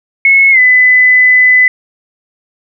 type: tone with pitch glide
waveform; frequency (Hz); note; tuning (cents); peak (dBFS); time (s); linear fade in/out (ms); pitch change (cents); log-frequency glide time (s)
sine; 2188 to 2006; C#7 to B6; -23 to +26; -3; 0.25-1.68; 2; -151; 0.51-0.59
effects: none